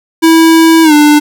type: tone with pitch glide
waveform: square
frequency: 326.1 to 297.3 Hz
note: E4 to D4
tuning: -19 to +21 cents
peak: -3 dBFS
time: 0.22-1.2 s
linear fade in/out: 20 ms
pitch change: -160 cents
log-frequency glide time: 0.83-0.93 s
effects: none

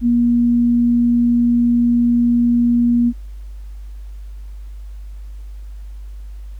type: tone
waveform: sine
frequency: 238.5 Hz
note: A#3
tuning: 40 cents sharp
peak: -11 dBFS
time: 0.01-3.13 s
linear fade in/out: 50 ms
effects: added 50 Hz sine -29 dBFS peak until 6.59 s + pink hiss -56 dBFS RMS until 6.59 s

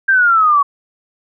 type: exponential sweep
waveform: sine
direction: down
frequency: 1600 to 1115 Hz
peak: -8 dBFS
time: 0.08-0.63 s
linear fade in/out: 10 ms
effects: none

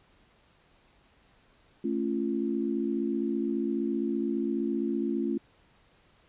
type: chord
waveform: sine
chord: A augmented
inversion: none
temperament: just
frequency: 220 / 275 / 343.8 Hz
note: A3 / C#4 / E#4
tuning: 0 / -14 / -27 cents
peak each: -31 / -31 / -31 dBFS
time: 1.84-5.38 s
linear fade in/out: 5 ms
effects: pink hiss -63 dBFS RMS until 6.28 s + resampled to 8000 Hz

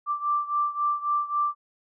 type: beating tone pair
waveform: sine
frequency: 1174.7 / 1178.4 Hz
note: D6 / D6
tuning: 0 / +6 cents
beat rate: 3.7 Hz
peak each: -25 / -28 dBFS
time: 0.06-1.55 s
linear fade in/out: 50 ms
effects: none

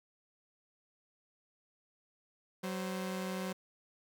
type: tone pair together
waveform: sawtooth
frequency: 187.92 / 523.3 Hz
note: F#3 / C5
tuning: +27 / 0 cents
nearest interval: octave + tritone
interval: 1773 cents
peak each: -33 / -39 dBFS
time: 2.63-3.53 s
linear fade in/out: 10 ms
effects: none

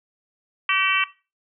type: harmonic tone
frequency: 383.6 Hz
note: G4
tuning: 37 cents flat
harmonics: 3 / 4 / 5 / 6 / 7 / 8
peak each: -23 / -28 / -27 / -25 / -23 / -28 dBFS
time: 0.69-1.04 s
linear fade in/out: 2 ms
effects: noise-tail reverb RT60 0.3 s tail -18 dB re dry

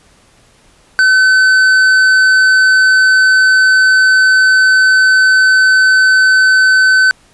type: tone with tanh clipping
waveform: sine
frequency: 1522 Hz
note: F#6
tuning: 48 cents sharp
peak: -7 dBFS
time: 0.99-7.11 s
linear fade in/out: 0 ms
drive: 9 dB
effects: pink hiss -48 dBFS RMS until 7.33 s + resampled to 24000 Hz

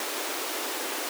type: high-pass noise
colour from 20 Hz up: pink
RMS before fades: -32 dBFS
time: 0-1.09 s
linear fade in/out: 2 ms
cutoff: 290 Hz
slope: 48 dB/octave
effects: none

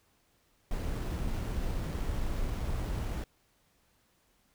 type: noise with sample-and-hold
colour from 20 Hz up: brown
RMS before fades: -33 dBFS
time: 0.71-3.24 s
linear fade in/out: 2 ms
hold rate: 8820 Hz
effects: pink hiss -70 dBFS RMS until 4.54 s

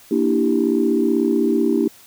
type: chord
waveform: sine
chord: E half-diminished seventh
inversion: second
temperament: equal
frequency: 233.1 / 293.7 / 329.6 / 392 Hz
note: Bb3 / D4 / E4 / G4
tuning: 0 / 0 / 0 / 0 cents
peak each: -20 dBFS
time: 0.11-1.88 s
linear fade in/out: 5 ms
effects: tanh soft clip ceiling -5 dBFS + white hiss -47 dBFS RMS until 2.06 s

